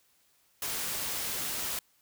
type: noise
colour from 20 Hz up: white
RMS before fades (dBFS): -34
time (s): 0.62-1.79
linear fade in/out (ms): 2
effects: white hiss -68 dBFS RMS until 2.01 s